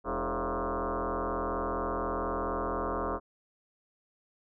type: tone with frequency modulation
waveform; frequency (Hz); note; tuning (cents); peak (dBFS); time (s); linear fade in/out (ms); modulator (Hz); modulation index
sine; 329.6; E4; 0; -29; 0.04-3.2; 50; 123; 7.8
effects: none